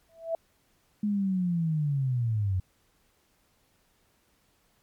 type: tone with exponential growth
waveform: sine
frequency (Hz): 659.3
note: E5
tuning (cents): 0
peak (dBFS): -23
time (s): 0.09-0.35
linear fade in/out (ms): 2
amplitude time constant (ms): 55
type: linear sweep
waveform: sine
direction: down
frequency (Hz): 211.2 to 89.8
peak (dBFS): -24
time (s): 1.03-2.6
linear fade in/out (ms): 5
effects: pink hiss -68 dBFS RMS until 4.82 s + MP3 96 kbps